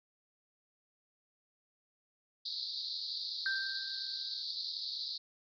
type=band-pass noise; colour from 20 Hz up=white; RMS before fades=-40 dBFS; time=2.45-5.18 s; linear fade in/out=10 ms; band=3800 to 4800 Hz; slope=96 dB/octave
type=tone with exponential decay; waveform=sine; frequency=1568 Hz; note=G6; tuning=in tune; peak=-30 dBFS; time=3.46-4.43 s; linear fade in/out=1 ms; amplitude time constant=210 ms
effects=none